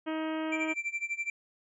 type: harmonic tone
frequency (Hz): 315.8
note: D#4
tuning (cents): +26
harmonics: 1 / 2 / 3 / 4 / 5 / 6 / 7 / 8 / 9 / 10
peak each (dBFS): -32 / -38 / -42 / -44 / -46 / -48 / -49 / -50 / -51 / -52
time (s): 0.06-0.74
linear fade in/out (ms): 20
type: tone with tremolo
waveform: triangle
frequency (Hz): 2349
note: D7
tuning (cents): 0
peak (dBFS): -27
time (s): 0.52-1.3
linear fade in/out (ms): 2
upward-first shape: sine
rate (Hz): 12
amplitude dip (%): 90
effects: resampled to 24000 Hz